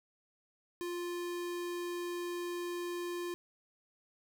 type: tone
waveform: square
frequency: 350 Hz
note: F4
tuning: 4 cents sharp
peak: -37 dBFS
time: 0.81-3.34 s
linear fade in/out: 0 ms
effects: none